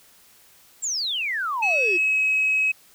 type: exponential sweep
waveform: sine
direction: down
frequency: 7700 to 332.6 Hz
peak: -23 dBFS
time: 0.82-1.98 s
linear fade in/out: 20 ms
type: tone with pitch glide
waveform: sine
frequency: 2572 to 2556 Hz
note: E7 to D#7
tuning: -43 to +46 cents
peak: -17 dBFS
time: 1.62-2.72 s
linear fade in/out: 10 ms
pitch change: -11 cents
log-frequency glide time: 1.95-2.2 s
effects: tanh soft clip ceiling -14 dBFS + white hiss -54 dBFS RMS until 2.94 s